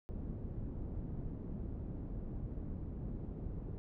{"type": "low-pass noise", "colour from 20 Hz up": "pink", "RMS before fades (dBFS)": -42, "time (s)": [0.09, 3.78], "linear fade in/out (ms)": 0, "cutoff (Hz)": 270, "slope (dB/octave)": 12, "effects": []}